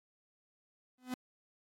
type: tone with exponential growth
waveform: 45% pulse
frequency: 252.7 Hz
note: B3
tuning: 40 cents sharp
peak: -33 dBFS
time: 0.98-1.14 s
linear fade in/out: 2 ms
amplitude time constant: 33 ms
effects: AAC 64 kbps